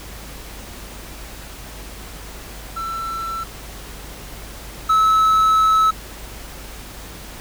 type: tone pair in turn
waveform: triangle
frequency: 1338 / 1298.4 Hz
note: E6 / E6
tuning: +25 / -27 cents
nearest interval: minor second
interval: 52 cents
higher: first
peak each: -22 / -10 dBFS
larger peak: second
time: 2.76-3.44 / 4.89-5.91 s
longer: second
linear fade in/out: 10 ms
effects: added 50 Hz sine -37 dBFS peak until 7.4 s + pink hiss -37 dBFS RMS until 7.4 s